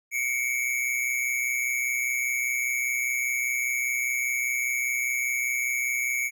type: tone pair together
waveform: square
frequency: 2174 / 2299 Hz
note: C#7 / D7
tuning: -34 / -37 cents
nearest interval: minor second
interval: 97 cents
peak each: -29 / -28 dBFS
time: 0.11-6.31 s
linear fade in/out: 50 ms
effects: none